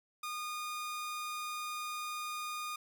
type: tone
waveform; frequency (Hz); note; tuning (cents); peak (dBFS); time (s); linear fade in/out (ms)
sawtooth; 1223; D#6; -30; -34; 0.23-2.76; 5
effects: none